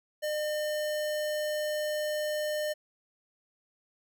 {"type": "tone", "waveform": "square", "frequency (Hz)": 605, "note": "D#5", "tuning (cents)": -49, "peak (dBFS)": -30, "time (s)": [0.22, 2.74], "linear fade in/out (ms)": 20, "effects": []}